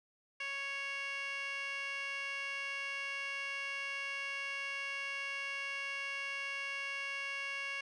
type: tone with band-pass filter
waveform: 15% pulse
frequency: 554.4 Hz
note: C#5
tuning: in tune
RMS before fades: -40 dBFS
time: 0.4-7.81 s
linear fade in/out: 5 ms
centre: 2700 Hz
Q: 2.9
effects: resampled to 24000 Hz